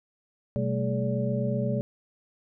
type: tone cluster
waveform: sine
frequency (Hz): 126.1 / 193.2 / 221.2 / 420.2 / 575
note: B2 / G3 / A3 / G#4 / D5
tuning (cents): +36 / -25 / +9 / +20 / -37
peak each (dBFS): -28 / -32 / -31 / -35 / -32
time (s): 0.56-1.81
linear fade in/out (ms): 0
effects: none